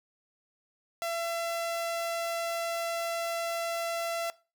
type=tone; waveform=sawtooth; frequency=674 Hz; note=E5; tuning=38 cents sharp; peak=-27 dBFS; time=1.02-4.3 s; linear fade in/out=0 ms; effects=noise-tail reverb RT60 0.3 s tail -19 dB re dry